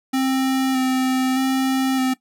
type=tone with vibrato; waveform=square; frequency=261.6 Hz; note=C4; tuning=in tune; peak=-18 dBFS; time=0.13-2.14 s; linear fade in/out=10 ms; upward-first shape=square; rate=0.81 Hz; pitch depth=16 cents each way; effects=noise-tail reverb RT60 0.1 s tail -17 dB re dry